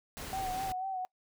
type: noise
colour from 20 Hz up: pink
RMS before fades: -42 dBFS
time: 0.17-0.72 s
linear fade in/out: 0 ms
type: tone with vibrato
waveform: sine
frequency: 755 Hz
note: F#5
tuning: 35 cents sharp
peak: -33 dBFS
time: 0.33-1.05 s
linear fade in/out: 0 ms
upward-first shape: sine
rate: 4.1 Hz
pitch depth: 45 cents each way
effects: noise-tail reverb RT60 0.1 s tail -25 dB re dry